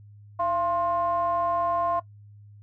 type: ring-modulated tone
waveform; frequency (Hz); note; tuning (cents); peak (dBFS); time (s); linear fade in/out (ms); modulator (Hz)
triangle; 185.7; F#3; +7; -18; 0.39-2; 10; 870
effects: noise-tail reverb RT60 0.1 s tail -18 dB re dry + added 103 Hz sine -46 dBFS peak until 2.62 s